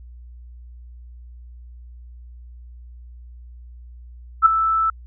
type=tone with ADSR envelope; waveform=sine; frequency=1318.5 Hz; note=E6; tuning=in tune; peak=-5 dBFS; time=4.42-4.9 s; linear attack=38 ms; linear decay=8 ms; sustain=-11 dB; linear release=3 ms; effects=added 60 Hz sine -38 dBFS peak until 5.06 s